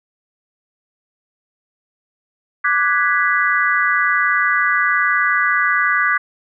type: chord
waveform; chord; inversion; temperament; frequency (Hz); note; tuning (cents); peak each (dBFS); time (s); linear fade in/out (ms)
sine; G# half-diminished seventh; second; equal; 1174.7 / 1480 / 1661.2 / 1975.5; D6 / F#6 / G#6 / B6; 0 / 0 / 0 / 0; -19; 2.64-6.18; 10
effects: none